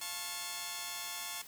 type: chord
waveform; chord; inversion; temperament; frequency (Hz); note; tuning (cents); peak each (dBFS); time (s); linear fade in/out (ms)
5% pulse; F augmented; none; just; 698.5 / 873.1 / 1091.3; F5 / A5 / C#6; 0 / -14 / -27; -35 / -32 / -30; 0.01-1.42; 5
effects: white hiss -53 dBFS RMS until 1.47 s